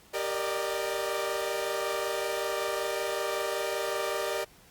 sawtooth chord, Eb major seventh, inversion first, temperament equal with one note detuned, 392 / 466.2 / 587.3 / 612.6 Hz, G4 / Bb4 / D5 / Eb5, 0 / 0 / 0 / -27 cents, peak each -31 dBFS, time 0.13-4.45 s, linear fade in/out 20 ms, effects pink hiss -57 dBFS RMS until 4.7 s + Opus 48 kbps

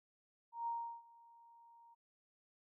sine tone with ADSR envelope, 932.3 Hz, A#5, in tune, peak -36 dBFS, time 0.52-1.95 s, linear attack 150 ms, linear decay 350 ms, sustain -24 dB, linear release 18 ms, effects none

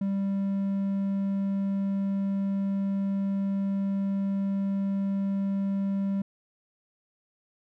triangle tone, 196.5 Hz, G3, 4 cents sharp, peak -23 dBFS, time 0.01-6.22 s, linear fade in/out 5 ms, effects none

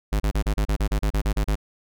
square tone bursts, 51.91 Hz, G#1, in tune, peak -20 dBFS, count 13, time 0.12-1.556 s, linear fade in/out 10 ms, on 80 ms, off 33 ms, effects none

